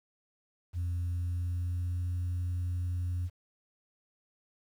sine tone with pitch glide, 87.31 to 88.84 Hz, F2 to F2, 0 to +30 cents, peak -28 dBFS, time 0.73-3.3 s, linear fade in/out 50 ms, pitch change +30 cents, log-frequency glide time 0.94-2.17 s, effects tanh soft clip ceiling -28 dBFS + 10-bit

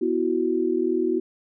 sine chord, B suspended fourth, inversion none, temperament equal, 246.9 / 329.6 / 370 Hz, B3 / E4 / F#4, 0 / 0 / 0 cents, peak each -28 / -24 / -23 dBFS, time 0.01-1.2 s, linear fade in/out 10 ms, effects none

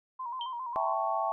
sine tone with vibrato, 990 Hz, B5, 4 cents sharp, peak -34 dBFS, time 0.19-0.94 s, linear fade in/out 10 ms, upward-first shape square, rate 7.4 Hz, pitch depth 75 cents each way
sine tone with exponential decay, 3136 Hz, G7, in tune, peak -33 dBFS, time 0.41-0.58 s, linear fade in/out 1 ms, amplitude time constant 36 ms
sine chord, A dominant seventh, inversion second, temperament equal, 659.3 / 784 / 880 / 1108.7 Hz, E5 / G5 / A5 / C#6, 0 / 0 / 0 / 0 cents, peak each -33 dBFS, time 0.76-1.32 s, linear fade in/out 0 ms
effects none

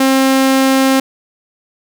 sawtooth tone, 266.4 Hz, C4, 31 cents sharp, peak -5 dBFS, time 0-1 s, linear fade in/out 5 ms, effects none

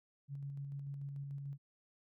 sine tone with tremolo, 140.2 Hz, C#3, 20 cents sharp, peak -40 dBFS, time 0.28-1.58 s, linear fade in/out 50 ms, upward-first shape square, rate 6.8 Hz, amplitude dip 25%, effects none

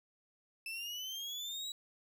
35% pulse exponential sweep, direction up, 2630 to 3915 Hz, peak -38 dBFS, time 0.66-1.72 s, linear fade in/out 2 ms, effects none

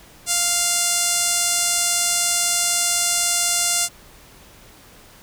sawtooth tone with band-pass filter, 698 Hz, F5, 1 cent flat, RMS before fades -20 dBFS, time 0.26-3.89 s, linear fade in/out 50 ms, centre 8000 Hz, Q 1.8, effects pink hiss -47 dBFS RMS until 5.22 s

